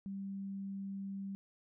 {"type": "tone", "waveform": "sine", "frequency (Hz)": 196, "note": "G3", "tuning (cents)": 0, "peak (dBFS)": -39, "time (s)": [0.06, 1.35], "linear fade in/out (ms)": 0, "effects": []}